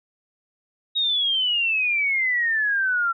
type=exponential sweep; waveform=sine; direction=down; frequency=3800 to 1351 Hz; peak=-19 dBFS; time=0.95-3.13 s; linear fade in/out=20 ms; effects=none